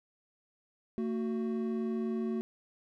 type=tone pair together; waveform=triangle; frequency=226 / 370.1 Hz; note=A3 / F#4; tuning=+47 / 0 cents; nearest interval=major sixth; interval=853 cents; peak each=-30 / -34 dBFS; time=0.98-2.41 s; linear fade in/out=0 ms; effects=none